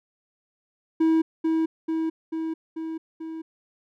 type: tone with echo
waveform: triangle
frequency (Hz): 322.4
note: E4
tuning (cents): -38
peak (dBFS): -15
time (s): 1-1.22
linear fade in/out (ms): 10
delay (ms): 440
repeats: 5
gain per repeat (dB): -3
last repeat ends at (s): 3.42
effects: none